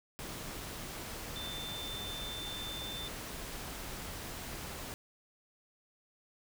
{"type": "tone in noise", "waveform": "sine", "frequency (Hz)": 3554, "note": "A7", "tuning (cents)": 17, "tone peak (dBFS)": -41, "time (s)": [1.36, 3.08], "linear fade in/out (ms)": 0, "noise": "pink", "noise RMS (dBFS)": -43, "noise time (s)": [0.19, 4.94], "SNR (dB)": -1, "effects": []}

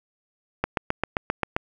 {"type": "click train", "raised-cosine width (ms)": 0.5, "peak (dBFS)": -7, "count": 8, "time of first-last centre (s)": [0.64, 1.565], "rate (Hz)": 7.57, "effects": ["8-bit"]}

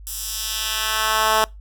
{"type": "tone with high-pass filter sweep", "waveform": "10% pulse", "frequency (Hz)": 218.4, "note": "A3", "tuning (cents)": -13, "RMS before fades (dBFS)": -22, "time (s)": [0.07, 1.44], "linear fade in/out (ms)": 0, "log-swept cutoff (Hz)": [8700, 650], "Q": 0.94, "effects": ["noise-tail reverb RT60 0.2 s tail -23 dB re dry", "added 50 Hz sine -37 dBFS peak until 1.6 s"]}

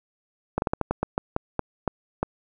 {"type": "slowing click train", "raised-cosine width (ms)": 1, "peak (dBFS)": -9, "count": 12, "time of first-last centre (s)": [0.58, 2.23], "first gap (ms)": 41, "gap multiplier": 1.24, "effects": []}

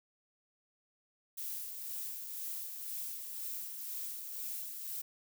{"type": "noise with tremolo", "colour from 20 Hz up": "violet", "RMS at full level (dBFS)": -40, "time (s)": [1.37, 5.02], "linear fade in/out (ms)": 10, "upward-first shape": "sine", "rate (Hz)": 2, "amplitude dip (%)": 40, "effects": []}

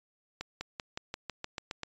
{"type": "accelerating click train", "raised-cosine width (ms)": 0.2, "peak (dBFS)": -19, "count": 10, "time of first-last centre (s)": [0.41, 1.833], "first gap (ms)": 200, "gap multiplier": 0.94, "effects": ["resampled to 16000 Hz"]}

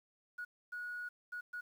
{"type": "tone bursts at uneven times", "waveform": "sine", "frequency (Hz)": 1457, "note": "F#6", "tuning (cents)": -27, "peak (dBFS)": -39, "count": 4, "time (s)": [[0.38, 0.45], [0.72, 1.09], [1.32, 1.41], [1.53, 1.61]], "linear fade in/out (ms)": 10, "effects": ["tanh soft clip ceiling -36 dBFS", "11-bit"]}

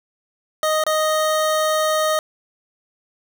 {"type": "tone with dropouts", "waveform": "25% pulse", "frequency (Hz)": 622.3, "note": "D#5", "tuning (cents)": 0, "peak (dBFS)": -13, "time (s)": [0.63, 2.19], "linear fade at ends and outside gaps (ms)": 1, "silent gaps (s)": [0.838, 0.865], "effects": []}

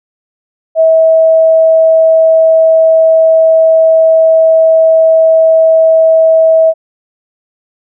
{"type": "tone", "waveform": "sine", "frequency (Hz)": 646, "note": "E5", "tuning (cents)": -35, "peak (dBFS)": -3, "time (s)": [0.75, 6.74], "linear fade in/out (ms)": 50, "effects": []}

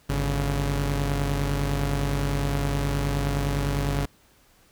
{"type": "tone pair together", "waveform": "sawtooth", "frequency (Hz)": [50.15, 140.7], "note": ["G1", "C#3"], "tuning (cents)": [40, 26], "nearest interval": "octave + tritone", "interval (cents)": 1786, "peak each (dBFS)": -22, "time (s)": [0.09, 4.06], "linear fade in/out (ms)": 10, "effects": ["pink hiss -59 dBFS RMS until 4.71 s"]}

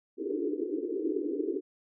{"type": "band-pass noise", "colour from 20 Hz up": "white", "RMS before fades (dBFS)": -32, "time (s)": [0.17, 1.61], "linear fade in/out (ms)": 50, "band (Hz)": [280, 450], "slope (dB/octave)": 96, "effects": []}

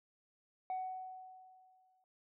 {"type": "tone with exponential decay", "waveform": "sine", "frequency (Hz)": 747, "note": "F#5", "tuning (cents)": 16, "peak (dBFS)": -33, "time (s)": [0.7, 2.04], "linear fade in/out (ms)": 1, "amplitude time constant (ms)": 290, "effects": ["noise-tail reverb RT60 0.4 s tail -25 dB re dry", "tanh soft clip ceiling -34 dBFS"]}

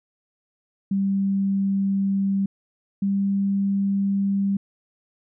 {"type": "tone pair in turn", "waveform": "sine", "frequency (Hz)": [196, 197.59], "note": ["G3", "G3"], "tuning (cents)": [0, 14], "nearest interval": "unison", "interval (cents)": 14, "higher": "second", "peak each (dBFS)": -19, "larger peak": "neither", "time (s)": [[0.91, 2.46], [3.02, 4.57]], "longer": "neither", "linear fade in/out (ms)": 5, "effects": []}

